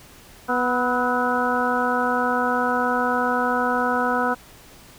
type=harmonic tone with a mistuned harmonic; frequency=246.9 Hz; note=B3; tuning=in tune; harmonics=1 / 2 / 3 / 4 / 5 / 6; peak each=-26 / -26 / -26 / -26 / -26 / -26 dBFS; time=0.48-4.35 s; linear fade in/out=20 ms; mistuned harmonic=5; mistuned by=+65 cents; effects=pink hiss -47 dBFS RMS until 4.98 s